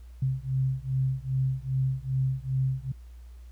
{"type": "beating tone pair", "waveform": "sine", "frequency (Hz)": [130.81, 133.31], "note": ["C3", "C3"], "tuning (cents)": [0, 33], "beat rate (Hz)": 2.5, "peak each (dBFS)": -28, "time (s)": [0.22, 2.92], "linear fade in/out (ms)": 5, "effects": ["added 60 Hz sine -43 dBFS peak until 3.51 s", "pink hiss -65 dBFS RMS until 3.51 s"]}